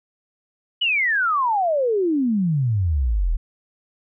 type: exponential sweep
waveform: sine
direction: down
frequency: 3013 to 36.43 Hz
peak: -17 dBFS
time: 0.81-3.37 s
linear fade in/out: 10 ms
effects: none